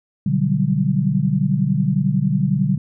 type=chord; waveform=sine; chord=G major seventh; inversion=first; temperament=equal; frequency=123.47 / 146.83 / 185 / 196 Hz; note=B2 / D3 / F#3 / G3; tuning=0 / 0 / 0 / 0 cents; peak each=-24 / -19 / -21 / -21 dBFS; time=0.26-2.78 s; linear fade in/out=5 ms; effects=none